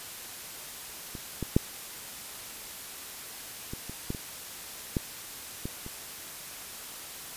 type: clicks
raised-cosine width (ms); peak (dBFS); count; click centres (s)
3; -26 / -18 / -7 / -23 / -26 / -18 / -25 / -13 / -20 / -27; 10; 1.152 / 1.427 / 1.565 / 3.735 / 3.896 / 4.104 / 4.148 / 4.968 / 5.655 / 5.864
effects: white hiss -42 dBFS RMS until 7.36 s + resampled to 32000 Hz